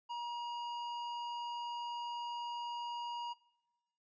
triangle tone with hard clipping, 952 Hz, A#5, 36 cents sharp, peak -40 dBFS, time 0.09-3.34 s, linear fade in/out 20 ms, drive 13 dB, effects noise-tail reverb RT60 1.0 s tail -22 dB re dry + resampled to 16000 Hz

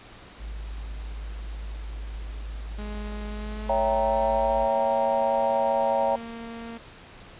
sine tone, 52.7 Hz, G#1, 26 cents sharp, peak -32 dBFS, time 0.38-4.68 s, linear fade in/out 50 ms
sawtooth tone with pitch glide, 209.2 to 230.8 Hz, G#3 to A#3, +13 to -17 cents, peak -32 dBFS, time 2.78-6.78 s, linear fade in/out 10 ms, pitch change +170 cents, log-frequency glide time 3.28-4.88 s
sine chord, C# diminished seventh, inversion none, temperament equal, 554.4 / 659.3 / 784 / 932.3 Hz, C#5 / E5 / G5 / Bb5, 0 / 0 / 0 / 0 cents, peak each -25 / -27 / -27 / -27 dBFS, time 3.69-6.16 s, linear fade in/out 5 ms
effects pink hiss -47 dBFS RMS until 7.39 s + resampled to 8000 Hz

